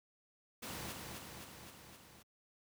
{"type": "noise with echo", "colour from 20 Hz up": "pink", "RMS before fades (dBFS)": -44, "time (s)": [0.62, 0.93], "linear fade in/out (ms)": 10, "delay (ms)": 260, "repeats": 5, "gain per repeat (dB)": -3, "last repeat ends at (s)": 2.23, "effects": ["high-pass 80 Hz 12 dB/octave"]}